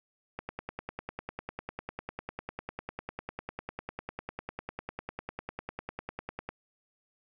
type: click train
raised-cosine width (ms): 0.5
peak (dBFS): -22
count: 62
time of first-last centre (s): 0.39-6.49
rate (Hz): 10
effects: none